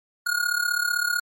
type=tone with amplitude modulation; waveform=square; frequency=1437 Hz; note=F6; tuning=49 cents sharp; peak=-19 dBFS; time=0.26-1.2 s; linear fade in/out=10 ms; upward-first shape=sine; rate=35.7 Hz; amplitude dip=80%; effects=MP3 64 kbps